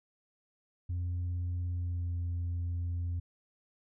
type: tone with pitch glide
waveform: sine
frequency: 88.3 to 86.78 Hz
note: F2 to F2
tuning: +20 to -10 cents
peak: -29 dBFS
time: 0.89-3.2 s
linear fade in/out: 10 ms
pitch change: -30 cents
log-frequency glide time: 1.73-2.14 s
effects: tanh soft clip ceiling -30 dBFS